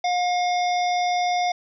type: harmonic tone with a mistuned harmonic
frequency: 715 Hz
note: F5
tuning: 41 cents sharp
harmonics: 1 / 3 / 5 / 7 / 8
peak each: -20 / -30 / -34 / -37 / -38 dBFS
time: 0.04-1.52 s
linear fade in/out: 5 ms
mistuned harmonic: 8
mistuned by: -21 cents
effects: none